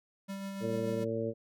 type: tone with tremolo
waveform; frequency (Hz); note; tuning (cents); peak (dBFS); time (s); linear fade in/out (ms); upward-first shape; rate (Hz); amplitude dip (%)
square; 195.8; G3; -2; -37; 0.28-1.05; 20; sine; 6.9; 30
type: harmonic tone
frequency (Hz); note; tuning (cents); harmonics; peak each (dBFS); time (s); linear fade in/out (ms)
113.3; A#2; -49; 1 / 2 / 3 / 4 / 5; -39 / -38 / -39 / -35 / -37; 0.6-1.34; 50
effects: none